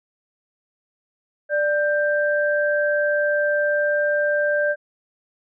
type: tone pair together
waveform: sine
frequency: 590 / 1575.1 Hz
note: D5 / G6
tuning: +8 / +8 cents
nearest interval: octave + perfect fourth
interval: 1700 cents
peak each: -19 / -22 dBFS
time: 1.49-4.76 s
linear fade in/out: 50 ms
effects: none